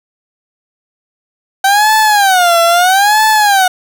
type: tone with vibrato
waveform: 30% pulse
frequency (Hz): 767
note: G5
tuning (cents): -38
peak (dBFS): -4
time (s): 1.64-3.68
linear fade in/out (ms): 5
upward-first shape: sine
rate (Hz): 0.77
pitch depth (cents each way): 220
effects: none